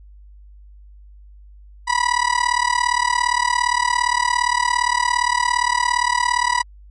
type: tone with amplitude modulation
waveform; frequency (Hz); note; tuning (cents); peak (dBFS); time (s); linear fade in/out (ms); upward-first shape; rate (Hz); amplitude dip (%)
30% pulse; 976; B5; -21; -10; 1.87-6.63; 20; sine; 37.4; 90
effects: added 50 Hz sine -41 dBFS peak until 6.9 s + resampled to 22050 Hz